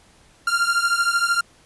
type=beating tone pair; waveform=45% pulse; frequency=1384 / 1397 Hz; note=F6 / F6; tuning=-16 / 0 cents; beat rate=13 Hz; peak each=-21 dBFS; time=0.47-1.41 s; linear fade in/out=5 ms; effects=pink hiss -54 dBFS RMS until 1.65 s + resampled to 24000 Hz